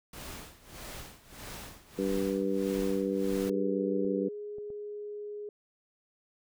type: noise with tremolo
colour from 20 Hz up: pink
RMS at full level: -42 dBFS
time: 0.13-3.5 s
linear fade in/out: 5 ms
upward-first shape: sine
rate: 1.6 Hz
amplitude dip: 85%
type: harmonic tone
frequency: 97.3 Hz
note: G2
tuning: 12 cents flat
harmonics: 2 / 3 / 4 / 5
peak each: -33 / -33 / -33 / -33 dBFS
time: 1.98-4.29 s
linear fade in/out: 10 ms
type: tone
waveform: sine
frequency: 415.6 Hz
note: G#4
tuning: 1 cent sharp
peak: -37 dBFS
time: 3.47-5.49 s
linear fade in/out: 2 ms
type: clicks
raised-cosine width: 2 ms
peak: -37 dBFS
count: 3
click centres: 4.049 / 4.584 / 4.703 s
effects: none